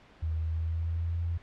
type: tone with pitch glide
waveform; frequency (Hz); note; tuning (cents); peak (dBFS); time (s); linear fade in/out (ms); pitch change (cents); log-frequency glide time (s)
sine; 80 to 84.76; D#2 to E2; +49 to +49; -28; 0.22-1.38; 10; +100; 0.39-1.2
effects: pink hiss -56 dBFS RMS until 1.42 s + low-pass 3000 Hz 12 dB/octave